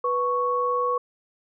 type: tone pair together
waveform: sine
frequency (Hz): 492.3 / 1108.7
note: B4 / C#6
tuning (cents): -6 / 0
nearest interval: octave + major second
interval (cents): 1406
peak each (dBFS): -25 / -23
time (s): 0.04-0.98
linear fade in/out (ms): 5
effects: none